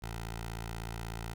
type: tone with notch filter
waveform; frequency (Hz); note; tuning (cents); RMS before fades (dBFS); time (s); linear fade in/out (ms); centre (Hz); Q
10% pulse; 56.4; A1; +44; -40; 0.02-1.34; 10; 260; 0.79
effects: none